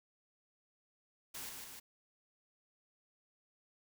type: noise with echo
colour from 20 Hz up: white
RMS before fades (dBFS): -45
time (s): 1.34-1.5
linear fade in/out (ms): 10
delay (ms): 150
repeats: 2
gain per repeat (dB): -3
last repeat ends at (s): 1.8
effects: none